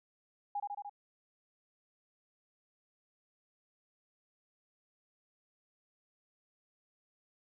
sine tone with echo, 817 Hz, G#5, 29 cents flat, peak -33 dBFS, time 0.55-0.6 s, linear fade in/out 5 ms, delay 74 ms, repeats 4, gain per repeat -2 dB, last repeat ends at 0.896 s, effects none

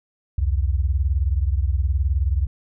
sine beating tone pair, 64.5 / 83.5 Hz, C2 / E2, -24 / +23 cents, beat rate 19 Hz, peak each -19 / -22 dBFS, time 0.38-2.47 s, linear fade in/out 5 ms, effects none

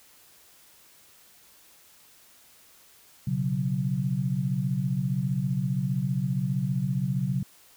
sine chord, B suspended second, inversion none, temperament equal, 123.47 / 138.59 / 185 Hz, B2 / C#3 / F#3, 0 / 0 / 0 cents, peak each -31 / -27 / -29 dBFS, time 3.27-7.43 s, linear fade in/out 5 ms, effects white hiss -56 dBFS RMS until 7.76 s

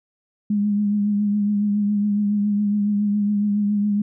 sine tone with vibrato, 205.9 Hz, G#3, 15 cents flat, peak -17 dBFS, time 0.5-4.02 s, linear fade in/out 5 ms, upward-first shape triangle, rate 7.2 Hz, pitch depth 37 cents each way, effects none

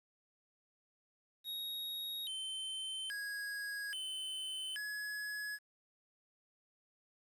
square tone with pitch steps, 3767 / 3086 / 1654 / 3050 / 1688 Hz, A#7 / G7 / G#6 / G7 / G#6, +17 / -28 / -8 / -48 / +28 cents, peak -40 dBFS, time 1.44-5.59 s, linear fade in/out 50 ms, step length 830 ms, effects resampled to 32000 Hz + 11-bit

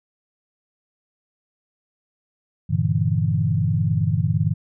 sine chord, E half-diminished seventh, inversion first, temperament equal, 98 / 116.54 / 146.83 / 164.81 Hz, G2 / Bb2 / D3 / E3, 0 / 0 / 0 / 0 cents, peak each -23 dBFS, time 2.69-4.54 s, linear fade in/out 20 ms, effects none

